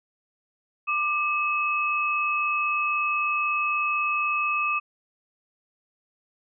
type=tone pair together; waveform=sine; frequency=1189.8 / 2574 Hz; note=D6 / E7; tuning=+22 / -42 cents; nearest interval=octave + minor second; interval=1336 cents; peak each=-25 dBFS; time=0.87-4.8 s; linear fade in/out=20 ms; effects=none